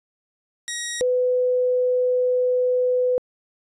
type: tone pair in turn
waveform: 10% pulse / sine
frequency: 1895 / 500.7 Hz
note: A#6 / B4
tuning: +28 / +24 cents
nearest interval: octave + major seventh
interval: 2304 cents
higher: first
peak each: -17 dBFS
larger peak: neither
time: 0.68-1.01 / 1.01-3.18 s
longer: second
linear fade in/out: 0 ms
effects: resampled to 22050 Hz